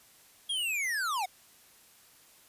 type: linear sweep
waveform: square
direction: down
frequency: 3322 to 700 Hz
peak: -30 dBFS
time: 0.49-1.26 s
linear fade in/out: 10 ms
effects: white hiss -59 dBFS RMS until 2.48 s + resampled to 32000 Hz